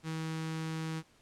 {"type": "tone with notch filter", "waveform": "sawtooth", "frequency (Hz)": 160.2, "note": "E3", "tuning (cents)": -49, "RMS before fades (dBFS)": -37, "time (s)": [0.03, 1.03], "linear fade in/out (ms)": 50, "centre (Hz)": 620, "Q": 1.8, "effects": ["pink hiss -65 dBFS RMS until 1.21 s", "low-pass 9000 Hz 12 dB/octave"]}